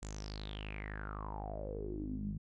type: tone with low-pass filter sweep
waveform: sawtooth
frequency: 51.8 Hz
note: G#1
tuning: 4 cents flat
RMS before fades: -42 dBFS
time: 0.02-2.38 s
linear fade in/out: 10 ms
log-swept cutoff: 7600 to 170 Hz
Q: 9.8
effects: none